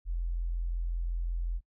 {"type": "tone", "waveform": "sine", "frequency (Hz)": 42.73, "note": "F1", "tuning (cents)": -37, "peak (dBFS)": -29, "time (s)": [0.05, 1.61], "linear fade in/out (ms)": 50, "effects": ["noise-tail reverb RT60 0.1 s tail -26 dB re dry"]}